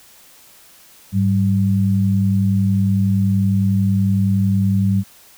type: tone pair together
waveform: sine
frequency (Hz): 102.3 / 193.12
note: G#2 / G3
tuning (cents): -26 / -26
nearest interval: major seventh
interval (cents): 1100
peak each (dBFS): -16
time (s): 1.12-5.04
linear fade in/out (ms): 50
effects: white hiss -47 dBFS RMS until 5.37 s